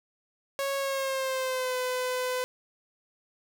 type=tone with pitch glide; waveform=sawtooth; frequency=551 to 505.3 Hz; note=C#5 to B4; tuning=-11 to +40 cents; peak=-24 dBFS; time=0.59-2.44 s; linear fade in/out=0 ms; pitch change=-149 cents; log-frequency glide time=0.77-1.77 s; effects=none